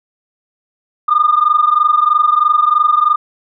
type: tone pair together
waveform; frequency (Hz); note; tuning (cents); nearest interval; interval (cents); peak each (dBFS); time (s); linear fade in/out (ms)
sine; 1201.9 / 1225; D6 / D#6; +40 / -27; unison; 33; -11; 1.08-3.16; 10
effects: tanh soft clip ceiling -2 dBFS